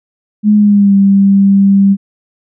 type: tone with pitch glide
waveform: sine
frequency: 210.1 to 197.17 Hz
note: G#3 to G3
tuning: +20 to +10 cents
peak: -4 dBFS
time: 0.43-1.97 s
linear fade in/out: 50 ms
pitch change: -110 cents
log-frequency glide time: 0.55-0.95 s
effects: none